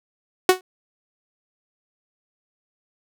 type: tone with exponential decay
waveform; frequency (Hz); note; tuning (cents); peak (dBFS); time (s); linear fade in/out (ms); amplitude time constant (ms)
sawtooth; 370; F#4; 0; -4; 0.49-0.61; 2; 24
effects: none